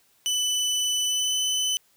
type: tone with pitch glide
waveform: 25% pulse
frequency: 2992 to 3016 Hz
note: F#7 to F#7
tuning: +19 to +32 cents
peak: -19 dBFS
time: 0.26-1.77 s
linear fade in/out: 0 ms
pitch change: +13 cents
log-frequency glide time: 1.05-1.34 s
effects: white hiss -63 dBFS RMS until 1.96 s